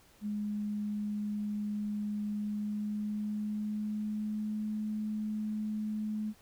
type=tone with pitch glide; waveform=sine; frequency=208.5 to 213.7 Hz; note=G#3 to G#3; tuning=+7 to +50 cents; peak=-32 dBFS; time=0.21-6.34 s; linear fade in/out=50 ms; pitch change=+43 cents; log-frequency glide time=2.36-4.77 s; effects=pink hiss -62 dBFS RMS until 6.41 s